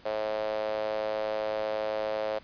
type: tone with high-pass filter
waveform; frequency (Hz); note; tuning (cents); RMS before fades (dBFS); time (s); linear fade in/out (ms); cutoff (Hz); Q
sawtooth; 107.8; A2; -35; -31; 0.05-2.39; 10; 570; 6.8
effects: pink hiss -55 dBFS RMS until 2.43 s + resampled to 11025 Hz